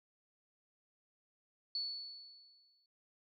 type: tone with exponential decay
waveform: sine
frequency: 4435 Hz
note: C#8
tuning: in tune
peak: -34 dBFS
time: 1.75-2.86 s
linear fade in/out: 2 ms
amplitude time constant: 240 ms
effects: none